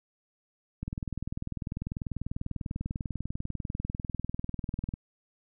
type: click train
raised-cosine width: 5 ms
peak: -21 dBFS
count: 84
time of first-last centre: 0.83-4.939 s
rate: 20.2 Hz
effects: none